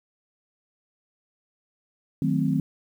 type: chord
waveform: sine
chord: D# diminished seventh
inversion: none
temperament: equal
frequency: 155.56 / 185 / 220 / 261.6 Hz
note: D#3 / F#3 / A3 / C4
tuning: 0 / 0 / 0 / 0 cents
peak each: -25 / -27 / -29 / -25 dBFS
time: 2.22-2.6 s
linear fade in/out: 2 ms
effects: 9-bit